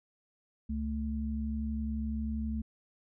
sine tone pair together, 69.3 / 220 Hz, C#2 / A3, 0 / 0 cents, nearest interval octave + minor sixth, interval 2000 cents, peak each -34 / -34 dBFS, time 0.69-2.62 s, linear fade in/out 10 ms, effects none

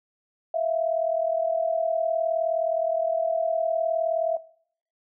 sine tone pair together, 651 / 690.4 Hz, E5 / F5, -22 / -20 cents, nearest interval minor second, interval 102 cents, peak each -24 / -28 dBFS, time 0.54-4.37 s, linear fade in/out 5 ms, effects noise-tail reverb RT60 0.6 s tail -19 dB re dry

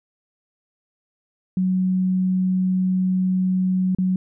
sine tone with dropouts, 185.5 Hz, F#3, 5 cents sharp, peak -17 dBFS, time 1.57-4.16 s, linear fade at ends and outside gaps 2 ms, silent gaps 3.949-3.985 s, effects none

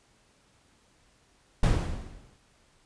brown noise with exponential decay, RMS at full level -19 dBFS, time 1.63-2.37 s, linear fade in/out 5 ms, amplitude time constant 160 ms, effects pink hiss -64 dBFS RMS until 2.85 s + resampled to 22050 Hz

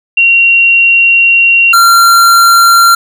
sine / square tone pair in turn, 2750 / 1375 Hz, F7 / F6, -27 / -27 cents, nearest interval octave, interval 1200 cents, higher first, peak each -3 dBFS, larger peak neither, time 0.17-1.73 / 1.73-2.95 s, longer first, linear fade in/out 5 ms, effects none

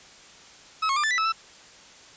40% pulse tone with pitch steps, 1287 / 1091 / 1194 / 1756 / 1976 / 1305 / 1327 Hz, E6 / C#6 / D6 / A6 / B6 / E6 / E6, -42 / -28 / +28 / -4 / 0 / -18 / +11 cents, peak -21 dBFS, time 0.82-1.324 s, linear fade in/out 10 ms, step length 72 ms, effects white hiss -49 dBFS RMS until 2.16 s + resampled to 16000 Hz

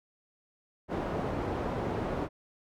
white low-pass noise, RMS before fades -33 dBFS, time 0.88-2.29 s, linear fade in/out 50 ms, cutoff 610 Hz, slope 12 dB/octave, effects none

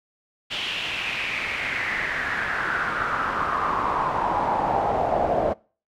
brown noise with band-pass filter sweep, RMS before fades -25 dBFS, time 0.5-5.54 s, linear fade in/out 20 ms, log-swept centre 3100 to 630 Hz, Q 4.6, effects noise-tail reverb RT60 0.4 s tail -25 dB re dry

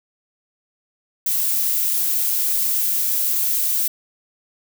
violet noise, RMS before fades -20 dBFS, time 1.26-3.88 s, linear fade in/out 5 ms, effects none

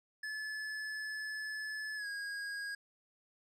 square tone with pitch glide, 1726 to 1637.6 Hz, A6 to G#6, -34 to -25 cents, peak -39 dBFS, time 0.23-2.75 s, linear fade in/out 5 ms, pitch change -91 cents, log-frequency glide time 1.96-2.07 s, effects low-pass 8000 Hz 12 dB/octave

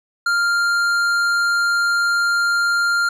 sine tone with tanh clipping, 1396.9 Hz, F6, in tune, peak -17 dBFS, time 0.26-3.09 s, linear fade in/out 5 ms, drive 12 dB, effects none

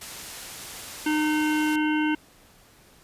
white low-pass noise, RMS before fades -40 dBFS, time 0.01-1.76 s, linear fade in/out 5 ms, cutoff 11000 Hz, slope 12 dB/octave
harmonic tone, 305.8 Hz, D#4, 30 cents flat, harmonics 1 / 3 / 5 / 7 / 9 / 10, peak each -22 / -31 / -31 / -36 / -35 / -39 dBFS, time 1.06-2.15 s, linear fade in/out 5 ms
effects pink hiss -55 dBFS RMS until 3.03 s + resampled to 32000 Hz

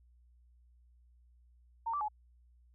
sine tone with pitch steps, 914 / 1165 / 848 Hz, A#5 / D6 / G#5, -34 / -14 / +36 cents, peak -32 dBFS, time 1.86-2.085 s, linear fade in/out 10 ms, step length 75 ms, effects added 60 Hz sine -61 dBFS peak until 2.74 s

